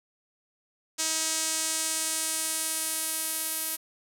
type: tone with band-pass filter sweep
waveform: sawtooth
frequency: 318.7 Hz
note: D#4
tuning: 42 cents sharp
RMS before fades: -30 dBFS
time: 0.98-3.77 s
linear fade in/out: 20 ms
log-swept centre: 7200 to 12000 Hz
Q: 1.8
effects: none